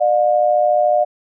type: tone pair together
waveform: sine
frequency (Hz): 602 / 715.9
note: D5 / F5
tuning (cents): +43 / +43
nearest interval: minor third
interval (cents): 300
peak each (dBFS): -14 / -15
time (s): 0-1.05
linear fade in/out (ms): 20
effects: none